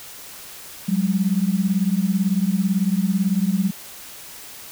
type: beating tone pair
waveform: sine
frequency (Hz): 183.5 / 201.5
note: F#3 / G3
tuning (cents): -14 / +48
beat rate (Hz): 18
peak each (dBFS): -20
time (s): 0.88-3.71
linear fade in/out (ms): 10
effects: white hiss -39 dBFS RMS until 4.71 s